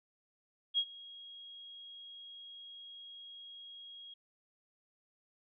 sine tone with ADSR envelope, 3285 Hz, G#7, 20 cents flat, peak -26 dBFS, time 0.74-4.14 s, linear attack 41 ms, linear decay 63 ms, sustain -22 dB, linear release 6 ms, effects none

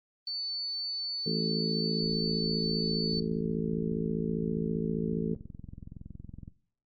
sine tone, 4498 Hz, C#8, 24 cents sharp, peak -32 dBFS, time 0.27-3.2 s, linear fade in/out 2 ms
harmonic tone, 55 Hz, A1, in tune, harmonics 3 / 4 / 5 / 6 / 7 / 8, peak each -33 / -34 / -40 / -43 / -38 / -36 dBFS, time 1.26-5.35 s, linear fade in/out 5 ms
click train, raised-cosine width 5 ms, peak -31 dBFS, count 73, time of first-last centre 3.13-6.479 s, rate 21.5 Hz
effects noise-tail reverb RT60 0.6 s tail -22 dB re dry + Opus 24 kbps

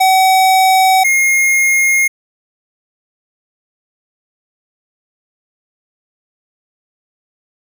square tone pair in turn, 757 / 2141 Hz, F#5 / C7, +39 / +39 cents, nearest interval octave + tritone, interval 1800 cents, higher second, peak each -8 / -10 dBFS, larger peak first, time 0-1.04 / 1.04-2.08 s, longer neither, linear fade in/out 10 ms, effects none

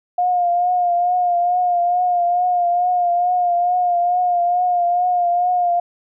sine tone with vibrato, 710 Hz, F5, 28 cents sharp, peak -14 dBFS, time 0.18-5.8 s, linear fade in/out 5 ms, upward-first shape triangle, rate 2.3 Hz, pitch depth 41 cents each way, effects none

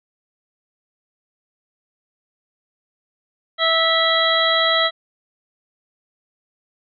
harmonic tone, 654 Hz, E5, 14 cents flat, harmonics 1 / 2 / 3 / 5 / 6, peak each -21 / -21 / -21 / -21 / -21 dBFS, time 3.58-4.91 s, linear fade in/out 50 ms, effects none

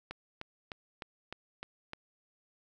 click train, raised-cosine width 0.3 ms, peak -24 dBFS, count 7, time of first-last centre 0.11-1.934 s, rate 3.29 Hz, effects none

